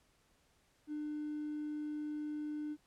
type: tone with hard clipping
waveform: triangle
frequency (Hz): 300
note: D4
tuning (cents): +37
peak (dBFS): -38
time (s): 0.87-2.77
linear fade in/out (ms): 50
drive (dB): 4
effects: pink hiss -72 dBFS RMS until 2.86 s + low-pass 11000 Hz 12 dB/octave